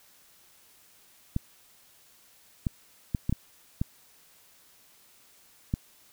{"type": "clicks", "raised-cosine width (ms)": 5, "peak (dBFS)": -14, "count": 7, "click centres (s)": [1.364, 2.668, 3.148, 3.295, 3.326, 3.815, 5.739], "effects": ["white hiss -59 dBFS RMS until 6.12 s"]}